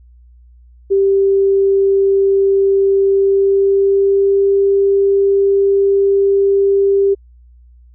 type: tone with pitch glide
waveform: sine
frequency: 392 to 395.4 Hz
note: G4 to G4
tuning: 0 to +15 cents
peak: -9 dBFS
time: 0.9-7.15 s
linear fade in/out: 20 ms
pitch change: +15 cents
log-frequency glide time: 3.09-4.5 s
effects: added 60 Hz sine -41 dBFS peak until 7.94 s